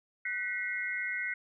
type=tone cluster; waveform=sine; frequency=1501 / 1937 / 2141 Hz; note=F#6 / B6 / C7; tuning=+24 / -34 / +39 cents; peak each=-38 / -36 / -35 dBFS; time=0.25-1.34 s; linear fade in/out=5 ms; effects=none